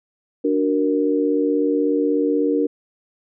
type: chord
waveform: sine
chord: D augmented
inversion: none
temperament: equal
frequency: 293.7 / 370 / 466.2 Hz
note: D4 / F#4 / A#4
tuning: 0 / 0 / 0 cents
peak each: -19 / -24 / -20 dBFS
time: 0.44-2.67 s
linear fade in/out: 10 ms
effects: none